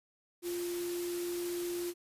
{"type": "tone in noise", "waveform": "sine", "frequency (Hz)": 349.2, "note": "F4", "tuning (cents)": 0, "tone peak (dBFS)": -34, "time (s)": [0.42, 1.94], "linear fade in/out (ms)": 50, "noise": "white", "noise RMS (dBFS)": -44, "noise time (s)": [0.42, 1.94], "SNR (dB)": 7, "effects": ["resampled to 32000 Hz"]}